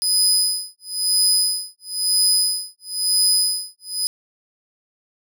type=tone with tremolo; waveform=25% pulse; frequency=4997 Hz; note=D#8; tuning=7 cents sharp; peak=-9 dBFS; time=0.02-4.07 s; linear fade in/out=0 ms; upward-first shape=sine; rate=1 Hz; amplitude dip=100%; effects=none